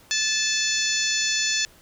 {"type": "harmonic tone with a mistuned harmonic", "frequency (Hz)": 872, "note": "A5", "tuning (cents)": -16, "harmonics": [2, 3, 4, 5, 6, 7, 8], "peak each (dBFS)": [-29, -29, -29, -29, -29, -29, -29], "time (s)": [0.11, 1.65], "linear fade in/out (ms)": 0, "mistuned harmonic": 6, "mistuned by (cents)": 15, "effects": ["pink hiss -53 dBFS RMS until 1.81 s"]}